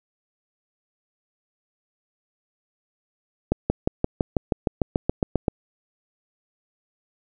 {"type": "accelerating click train", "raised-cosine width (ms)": 2, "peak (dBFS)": -6, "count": 14, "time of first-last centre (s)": [3.52, 5.482], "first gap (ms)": 180, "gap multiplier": 0.97, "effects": []}